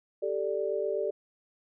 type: chord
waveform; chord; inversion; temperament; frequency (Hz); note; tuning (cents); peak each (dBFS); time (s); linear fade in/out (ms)
sine; G suspended second; none; equal; 392 / 440 / 587.3; G4 / A4 / D5; 0 / 0 / 0; -32; 0.22-1.11; 10
effects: none